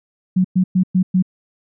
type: tone bursts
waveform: sine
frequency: 184.6 Hz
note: F#3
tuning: 4 cents flat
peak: -11 dBFS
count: 5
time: 0.36-1.225 s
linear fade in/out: 10 ms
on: 85 ms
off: 110 ms
effects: none